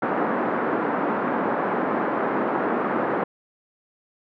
pink band-pass noise, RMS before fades -24 dBFS, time 0.02-3.24 s, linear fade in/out 5 ms, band 220 to 1500 Hz, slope 24 dB/octave, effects none

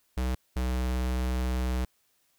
square tone pair in turn, 63.3 / 62.94 Hz, B1 / B1, +43 / +33 cents, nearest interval unison, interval 10 cents, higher first, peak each -27 dBFS, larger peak neither, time 0.17-0.35 / 0.56-1.85 s, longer second, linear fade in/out 5 ms, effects white hiss -70 dBFS RMS until 2.38 s

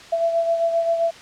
sine beating tone pair, 668 / 675.6 Hz, E5 / E5, +23 / +42 cents, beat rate 7.6 Hz, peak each -18 / -27 dBFS, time 0.12-1.11 s, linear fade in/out 10 ms, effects white hiss -42 dBFS RMS until 1.21 s + low-pass 5000 Hz 12 dB/octave

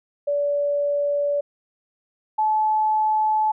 sine tone pair in turn, 576 / 863 Hz, D5 / A5, -34 / -34 cents, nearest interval perfect fifth, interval 700 cents, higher second, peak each -19 / -17 dBFS, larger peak second, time 0.27-1.41 / 2.38-3.52 s, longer neither, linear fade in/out 10 ms, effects none

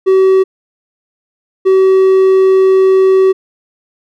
triangle tone pair in turn, 380.4 / 380.4 Hz, F#4 / F#4, +48 / +48 cents, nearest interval unison, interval 0 cents, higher neither, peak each -3 dBFS, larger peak neither, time 0.06-0.44 / 1.65-3.33 s, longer second, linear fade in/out 20 ms, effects none

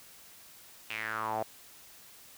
sawtooth tone with band-pass filter sweep, 110 Hz, A2, in tune, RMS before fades -35 dBFS, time 0.9-1.43 s, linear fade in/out 5 ms, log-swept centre 2700 to 660 Hz, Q 5.4, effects white hiss -54 dBFS RMS until 2.37 s

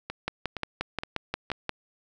two click trains, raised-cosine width 0.3 ms, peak -17 / -12 dBFS, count 4 / 9, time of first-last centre 0.1-1.502 / 0.28-1.693 s, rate 2.14 / 5.66 Hz, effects none

